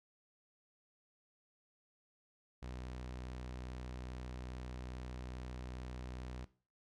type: tone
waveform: sawtooth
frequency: 62.4 Hz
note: B1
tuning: 19 cents sharp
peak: -40 dBFS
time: 2.62-6.45 s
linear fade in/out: 10 ms
effects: noise-tail reverb RT60 0.4 s tail -18 dB re dry + low-pass 7000 Hz 12 dB/octave